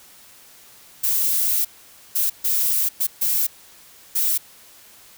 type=noise bursts at uneven times; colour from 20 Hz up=violet; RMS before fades=-20 dBFS; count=6; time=1.03-1.65 / 2.15-2.3 / 2.44-2.89 / 3-3.07 / 3.21-3.47 / 4.15-4.38 s; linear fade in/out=10 ms; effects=white hiss -48 dBFS RMS until 5.17 s